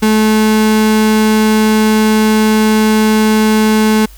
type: tone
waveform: 35% pulse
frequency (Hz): 216.5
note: A3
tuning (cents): -28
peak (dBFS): -6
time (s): 0.02-4.06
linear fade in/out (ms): 10
effects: added 50 Hz sine -34 dBFS peak until 4.17 s + white hiss -43 dBFS RMS until 4.17 s